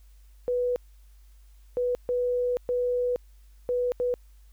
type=tone bursts at uneven times; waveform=sine; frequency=492.4 Hz; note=B4; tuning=5 cents flat; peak=-23 dBFS; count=6; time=0.48-0.76 / 1.77-1.95 / 2.09-2.57 / 2.69-3.16 / 3.69-3.92 / 4-4.14 s; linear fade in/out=0 ms; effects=added 50 Hz sine -50 dBFS peak until 4.52 s + white hiss -67 dBFS RMS until 4.52 s